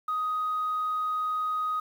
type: tone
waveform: sine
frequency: 1251 Hz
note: D#6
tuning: 9 cents sharp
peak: -25 dBFS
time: 0.08-1.8 s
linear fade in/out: 5 ms
effects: tanh soft clip ceiling -22 dBFS + 9-bit